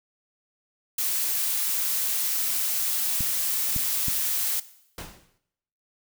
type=noise; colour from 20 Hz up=blue; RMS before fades=-26 dBFS; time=0.98-4.6 s; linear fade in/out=5 ms
type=clicks; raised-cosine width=5 ms; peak=-19 dBFS; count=3; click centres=3.207 / 3.763 / 4.083 s
type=noise with exponential decay; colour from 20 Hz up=pink; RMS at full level=-34 dBFS; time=4.98-5.38 s; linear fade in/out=2 ms; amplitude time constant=86 ms
effects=noise-tail reverb RT60 0.8 s tail -17 dB re dry